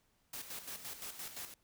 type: noise with tremolo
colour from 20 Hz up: white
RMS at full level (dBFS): -44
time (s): 0.33-1.54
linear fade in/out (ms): 5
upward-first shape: square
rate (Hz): 5.8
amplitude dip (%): 60
effects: pink hiss -75 dBFS RMS until 1.63 s

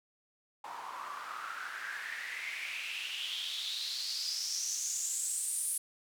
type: noise with band-pass filter sweep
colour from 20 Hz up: white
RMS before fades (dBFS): -38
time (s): 0.64-5.78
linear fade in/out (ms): 5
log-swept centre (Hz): 900 to 10000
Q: 6.2
effects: none

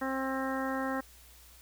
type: harmonic tone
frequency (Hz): 265.4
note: C4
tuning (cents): +25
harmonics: 1 / 2 / 3 / 4 / 5 / 6 / 7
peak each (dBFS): -34 / -37 / -39 / -40 / -41 / -42 / -42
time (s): 0.01-1.01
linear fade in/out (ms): 10
effects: added 60 Hz sine -57 dBFS peak until 1.61 s + white hiss -57 dBFS RMS until 1.61 s

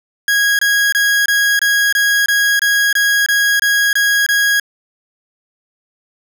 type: tone bursts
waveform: 40% pulse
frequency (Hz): 1648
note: G#6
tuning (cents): -14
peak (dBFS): -10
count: 13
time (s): 0.28-4.598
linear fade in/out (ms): 2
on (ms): 310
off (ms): 24
effects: none

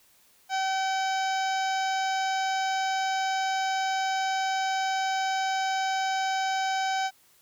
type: harmonic tone with a mistuned harmonic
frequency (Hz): 766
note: G5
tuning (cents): -40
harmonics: 1 / 2 / 3 / 4 / 5 / 6 / 7 / 8 / 9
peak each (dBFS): -26 / -33 / -38 / -40 / -41 / -46 / -41 / -45 / -44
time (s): 0.49-7.11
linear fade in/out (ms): 50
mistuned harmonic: 7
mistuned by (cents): -60
effects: white hiss -61 dBFS RMS until 7.41 s

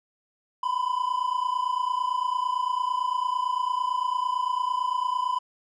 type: tone pair together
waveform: triangle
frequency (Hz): 987.8 / 1016.7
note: B5 / B5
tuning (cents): 0 / +50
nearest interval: unison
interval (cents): 50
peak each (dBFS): -25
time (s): 0.63-5.39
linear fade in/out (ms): 5
effects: resampled to 22050 Hz

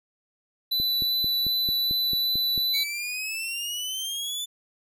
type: tone with vibrato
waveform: square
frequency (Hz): 3982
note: B7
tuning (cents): +14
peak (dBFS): -23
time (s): 0.71-2.84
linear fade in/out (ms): 10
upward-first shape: sine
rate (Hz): 2.6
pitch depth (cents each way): 8
type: click train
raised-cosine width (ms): 3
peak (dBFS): -23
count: 9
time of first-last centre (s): 0.8-2.578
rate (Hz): 4.5
type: exponential sweep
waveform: sawtooth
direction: up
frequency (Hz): 2230 to 3520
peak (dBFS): -26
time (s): 2.73-4.46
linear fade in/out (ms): 20
effects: none

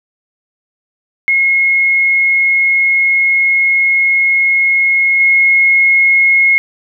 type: tone with level steps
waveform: sine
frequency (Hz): 2163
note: C#7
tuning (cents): -43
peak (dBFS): -8 / -6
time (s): 1.28-6.58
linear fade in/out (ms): 0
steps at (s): 5.2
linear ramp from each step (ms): 2
effects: none

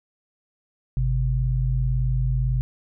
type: tone pair together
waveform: sine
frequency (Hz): 50.46 / 128.6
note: G#1 / C3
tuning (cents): -49 / -30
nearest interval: octave + major third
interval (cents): 1619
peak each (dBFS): -22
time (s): 0.97-2.61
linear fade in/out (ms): 0
effects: none

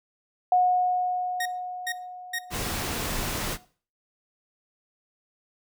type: tone with exponential decay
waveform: sine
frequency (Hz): 727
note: F#5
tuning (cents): -31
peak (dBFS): -16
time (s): 0.52-3.65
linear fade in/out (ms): 2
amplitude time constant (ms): 680
type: tone bursts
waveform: sawtooth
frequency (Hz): 1864.7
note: A#6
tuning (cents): 0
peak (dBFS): -24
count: 3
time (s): 1.4-2.388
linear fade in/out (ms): 5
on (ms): 56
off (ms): 410
type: noise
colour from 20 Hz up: pink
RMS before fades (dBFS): -30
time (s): 2.5-3.58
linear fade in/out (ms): 50
effects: noise-tail reverb RT60 0.4 s tail -18 dB re dry

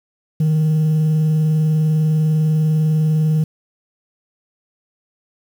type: tone with vibrato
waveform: sine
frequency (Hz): 155.56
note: D#3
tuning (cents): 0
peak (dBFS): -10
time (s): 0.4-3.44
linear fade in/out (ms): 5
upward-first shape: sine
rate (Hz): 20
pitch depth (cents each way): 34
effects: tanh soft clip ceiling -12 dBFS + 7-bit

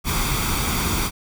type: noise with comb filter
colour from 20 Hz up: pink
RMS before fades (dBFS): -22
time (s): 0.04-1.11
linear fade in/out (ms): 50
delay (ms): 0.86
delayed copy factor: +0.6
effects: none

